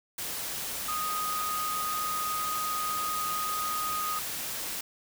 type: tone in noise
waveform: sine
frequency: 1244.5 Hz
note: D#6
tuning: in tune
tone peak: -30 dBFS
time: 0.88-4.19 s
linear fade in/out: 5 ms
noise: white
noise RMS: -35 dBFS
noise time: 0.18-4.81 s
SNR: +2 dB
effects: none